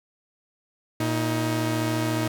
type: tone pair together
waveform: sawtooth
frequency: 116.54 / 315.5 Hz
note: A#2 / D#4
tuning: 0 / +24 cents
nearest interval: octave + perfect fourth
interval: 1724 cents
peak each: -22 dBFS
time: 1-2.28 s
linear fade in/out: 5 ms
effects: none